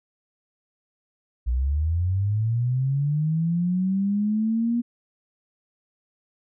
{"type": "linear sweep", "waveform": "sine", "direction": "up", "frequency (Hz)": [57.6, 240], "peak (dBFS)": -20, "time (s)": [1.46, 4.82], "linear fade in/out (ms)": 20, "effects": []}